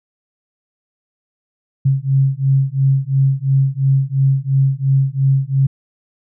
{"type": "beating tone pair", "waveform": "sine", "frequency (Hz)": [134.2, 137.1], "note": ["C3", "C#3"], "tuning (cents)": [44, -19], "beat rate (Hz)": 2.9, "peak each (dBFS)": -15, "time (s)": [1.85, 5.67], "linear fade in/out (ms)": 10, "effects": []}